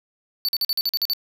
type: tone bursts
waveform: square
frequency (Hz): 4500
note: C#8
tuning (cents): +25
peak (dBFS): -20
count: 9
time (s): 0.45-1.134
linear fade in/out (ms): 0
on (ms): 36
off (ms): 45
effects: none